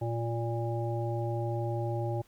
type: harmonic tone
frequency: 116.54 Hz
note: A#2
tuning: in tune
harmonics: 1 / 3 / 5 / 7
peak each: -31 / -36 / -38 / -39 dBFS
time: 0.01-2.22 s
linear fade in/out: 10 ms
effects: pink hiss -64 dBFS RMS until 2.27 s